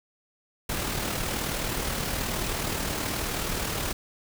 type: noise with amplitude modulation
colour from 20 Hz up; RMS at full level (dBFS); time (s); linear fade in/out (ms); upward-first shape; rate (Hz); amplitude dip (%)
pink; -28; 0.69-3.93; 5; sine; 38.9; 40
effects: none